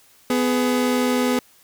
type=tone pair together; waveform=30% pulse; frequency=250 / 420.4 Hz; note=B3 / G#4; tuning=+21 / +21 cents; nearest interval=major sixth; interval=900 cents; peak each=-16 / -22 dBFS; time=0.3-1.39 s; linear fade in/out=2 ms; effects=white hiss -54 dBFS RMS until 1.63 s